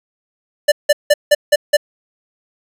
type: tone bursts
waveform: square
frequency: 589 Hz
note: D5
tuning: 5 cents sharp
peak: -7 dBFS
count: 6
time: 0.68-1.77 s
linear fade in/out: 10 ms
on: 40 ms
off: 170 ms
effects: resampled to 32000 Hz